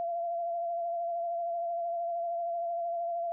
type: tone with vibrato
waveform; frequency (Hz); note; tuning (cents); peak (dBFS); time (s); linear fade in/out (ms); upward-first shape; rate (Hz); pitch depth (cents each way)
sine; 684; F5; -36; -30; 0-3.32; 0; triangle; 13; 32
effects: none